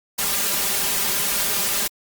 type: noise with comb filter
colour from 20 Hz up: white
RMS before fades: -22 dBFS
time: 0.18-1.88 s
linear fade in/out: 10 ms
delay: 5 ms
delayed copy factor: +0.95
effects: Opus 48 kbps